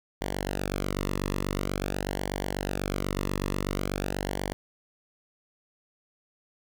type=tone with flanger; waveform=sawtooth; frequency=48.15 Hz; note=G1; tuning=30 cents flat; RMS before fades=-31 dBFS; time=0.21-4.53 s; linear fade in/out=0 ms; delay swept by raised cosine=0.77 to 1.32 ms; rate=0.47 Hz; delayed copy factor=-0.8; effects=none